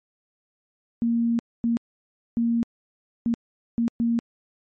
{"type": "tone bursts at uneven times", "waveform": "sine", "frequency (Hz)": 233.1, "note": "A#3", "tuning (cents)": 0, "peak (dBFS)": -19, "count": 6, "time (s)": [[1.02, 1.39], [1.64, 1.77], [2.37, 2.63], [3.26, 3.34], [3.78, 3.88], [4, 4.19]], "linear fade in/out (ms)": 0, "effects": ["MP3 32 kbps"]}